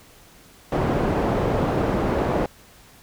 white low-pass noise, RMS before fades -22 dBFS, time 0.72-2.46 s, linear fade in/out 2 ms, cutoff 580 Hz, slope 12 dB/octave, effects pink hiss -50 dBFS RMS until 3.02 s

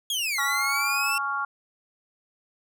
sawtooth linear two-way sweep, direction down then up, 3361 to 1900 to 2709 Hz, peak -22 dBFS, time 0.1-1.18 s, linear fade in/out 2 ms, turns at 0.41 s
harmonic tone, 278.7 Hz, C#4, 9 cents sharp, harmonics 3 / 4 / 5, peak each -34 / -29 / -28 dBFS, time 0.38-1.45 s, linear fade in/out 5 ms
effects none

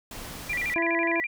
pink noise, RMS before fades -39 dBFS, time 0.11-0.74 s, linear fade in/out 2 ms
sine tone with vibrato, 2159 Hz, C#7, 46 cents flat, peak -26 dBFS, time 0.49-1.27 s, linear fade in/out 10 ms, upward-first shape square, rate 12 Hz, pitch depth 170 cents each way
harmonic tone, 335.1 Hz, E4, 29 cents sharp, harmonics 1 / 2 / 3 / 5, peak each -27 / -30 / -32 / -34 dBFS, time 0.76-1.2 s, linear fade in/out 0 ms
effects none

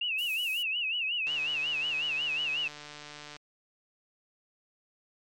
sine tone with vibrato, 2734 Hz, F7, 37 cents flat, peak -28 dBFS, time 0.01-2.68 s, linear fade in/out 5 ms, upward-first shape sine, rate 5.5 Hz, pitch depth 140 cents each way
violet noise, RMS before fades -42 dBFS, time 0.18-0.63 s, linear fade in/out 10 ms
click train, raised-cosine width 0.2 ms, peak -27 dBFS, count 311, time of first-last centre 1.27-3.365 s, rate 148 Hz
effects MP3 64 kbps

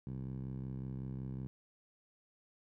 10% pulse tone with band-pass filter, 65.41 Hz, C2, in tune, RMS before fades -42 dBFS, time 0.07-1.47 s, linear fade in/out 0 ms, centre 140 Hz, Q 1.8, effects none

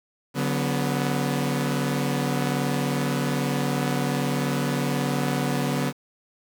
sawtooth chord, B minor, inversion first, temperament equal with one note detuned, 143.73 / 185 / 246.9 Hz, D3 / F#3 / B3, -37 / 0 / 0 cents, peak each -22 / -26 / -23 dBFS, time 0.34-5.93 s, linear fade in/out 50 ms, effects 8-bit

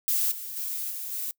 violet noise with level steps, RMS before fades -25 / -37 / -32 / -35 / -32 dBFS, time 0.08-1.31 s, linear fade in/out 0 ms, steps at 0.31 / 0.56 / 0.9 / 1.12 s, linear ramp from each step 10 ms, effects noise-tail reverb RT60 0.1 s tail -25 dB re dry

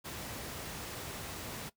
pink noise, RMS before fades -42 dBFS, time 0.04-1.7 s, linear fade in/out 20 ms, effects noise-tail reverb RT60 0.1 s tail -18 dB re dry + high-pass 60 Hz 12 dB/octave

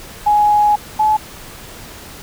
sine tone pair in turn, 835 / 858 Hz, G#5 / A5, +9 / -44 cents, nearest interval unison, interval 47 cents, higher second, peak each -9 / -10 dBFS, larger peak first, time 0.26-0.76 / 0.99-1.17 s, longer first, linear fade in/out 10 ms, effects pink hiss -35 dBFS RMS until 2.22 s

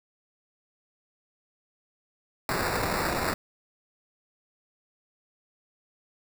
white noise with sample-and-hold, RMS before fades -28 dBFS, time 2.49-3.34 s, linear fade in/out 2 ms, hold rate 3150 Hz, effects none

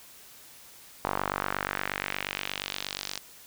sawtooth tone with band-pass filter sweep, 48.45 Hz, G1, 20 cents flat, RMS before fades -34 dBFS, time 1.04-3.19 s, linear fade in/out 10 ms, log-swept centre 970 to 5100 Hz, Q 1.8, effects white hiss -51 dBFS RMS until 3.46 s

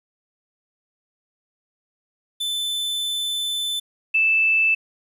45% pulse / sine tone pair in turn, 3520 / 2637 Hz, A7 / E7, 0 / 0 cents, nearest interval perfect fourth, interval 500 cents, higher first, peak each -23 / -15 dBFS, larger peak second, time 2.4-3.8 / 4.14-4.75 s, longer first, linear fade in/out 10 ms, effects resampled to 32000 Hz + 9-bit

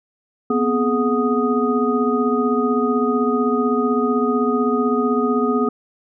sine tone cluster, 241.4 / 257.2 / 422.5 / 731 / 1244 Hz, B3 / C4 / G#4 / F#5 / D#6, -39 / -30 / +30 / -21 / -1 cents, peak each -20 / -23 / -20 / -29 / -23 dBFS, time 0.5-5.69 s, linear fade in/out 5 ms, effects none

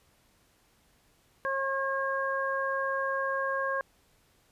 harmonic tone, 541 Hz, C#5, 42 cents flat, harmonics 1 / 2 / 3, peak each -32 / -32 / -32 dBFS, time 1.45-3.81 s, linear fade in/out 0 ms, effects pink hiss -66 dBFS RMS until 4.51 s + resampled to 32000 Hz

